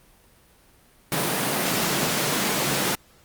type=high-pass noise; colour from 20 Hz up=pink; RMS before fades=-24 dBFS; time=1.12-2.95 s; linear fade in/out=0 ms; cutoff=130 Hz; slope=48 dB/octave; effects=pink hiss -56 dBFS RMS until 3.24 s + Opus 32 kbps